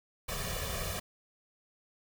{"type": "noise with comb filter", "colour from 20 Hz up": "pink", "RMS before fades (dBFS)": -36, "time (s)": [0.28, 1], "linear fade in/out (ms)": 10, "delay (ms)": 1.7, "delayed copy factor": 0.85, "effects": []}